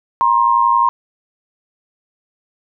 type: tone pair together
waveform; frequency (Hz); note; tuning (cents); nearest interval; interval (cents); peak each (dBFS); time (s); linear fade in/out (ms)
sine; 949 / 1060.2; A#5 / C6; +31 / +23; major second; 192; -13; 0.21-0.89; 0
effects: none